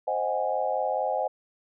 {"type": "chord", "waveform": "sine", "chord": "Ab dominant seventh", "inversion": "first", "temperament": "equal with one note detuned", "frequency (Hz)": [523.3, 622.3, 740, 824.4], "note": ["C5", "Eb5", "Gb5", "Ab5"], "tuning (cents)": [0, 0, 0, -13], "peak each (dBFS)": -30, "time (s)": [0.07, 1.28], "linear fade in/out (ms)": 10, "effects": []}